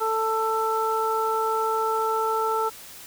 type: harmonic tone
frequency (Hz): 442.9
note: A4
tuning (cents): +11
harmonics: 1 / 2 / 3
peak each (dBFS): -26 / -26 / -26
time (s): 0-2.7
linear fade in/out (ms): 20
effects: white hiss -43 dBFS RMS until 3.06 s